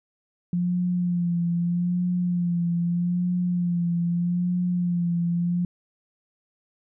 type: tone with vibrato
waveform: sine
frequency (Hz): 175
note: F3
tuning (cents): +4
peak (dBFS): -21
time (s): 0.53-5.65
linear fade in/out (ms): 2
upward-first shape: sine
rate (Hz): 0.8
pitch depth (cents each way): 37
effects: none